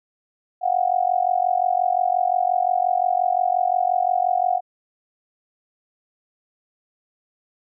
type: tone with amplitude modulation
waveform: sine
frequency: 727 Hz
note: F#5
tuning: 31 cents flat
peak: -13 dBFS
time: 0.61-4.61 s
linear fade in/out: 50 ms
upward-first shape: sine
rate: 45.7 Hz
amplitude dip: 95%
effects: none